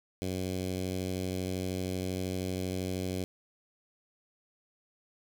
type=tone with notch filter; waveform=10% pulse; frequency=92.8 Hz; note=F#2; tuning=6 cents sharp; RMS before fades=-34 dBFS; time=0.22-3.24 s; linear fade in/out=0 ms; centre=1300 Hz; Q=0.65; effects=none